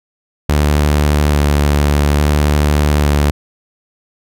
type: tone with vibrato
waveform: sawtooth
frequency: 73.42 Hz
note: D2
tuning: in tune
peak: -6 dBFS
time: 0.49-3.31 s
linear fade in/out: 5 ms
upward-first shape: square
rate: 0.59 Hz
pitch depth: 14 cents each way
effects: none